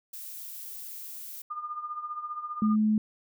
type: noise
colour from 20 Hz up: violet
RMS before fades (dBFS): -41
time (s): 0.13-1.42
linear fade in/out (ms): 5
type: tone with tremolo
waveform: sine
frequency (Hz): 1213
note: D#6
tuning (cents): -44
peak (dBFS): -30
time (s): 1.5-2.76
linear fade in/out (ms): 10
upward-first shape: triangle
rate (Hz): 15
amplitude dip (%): 75
type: tone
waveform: sine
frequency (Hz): 214.8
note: A3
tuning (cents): -41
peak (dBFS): -21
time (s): 2.62-2.98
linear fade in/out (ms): 2
effects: none